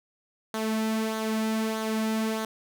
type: tone with flanger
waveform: sawtooth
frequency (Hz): 220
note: A3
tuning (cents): 0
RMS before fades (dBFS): -28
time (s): 0.54-2.45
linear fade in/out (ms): 2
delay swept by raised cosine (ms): 0.38 to 2.78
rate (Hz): 1.6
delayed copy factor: -0.5
effects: none